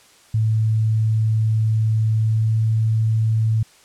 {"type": "tone with pitch glide", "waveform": "sine", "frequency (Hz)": [110, 110.83], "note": ["A2", "A2"], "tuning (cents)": [0, 13], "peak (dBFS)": -15, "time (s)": [0.34, 3.63], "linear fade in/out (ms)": 5, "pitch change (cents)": 13, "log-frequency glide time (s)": [2.17, 2.58], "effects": ["white hiss -51 dBFS RMS until 3.84 s", "low-pass 9000 Hz 12 dB/octave"]}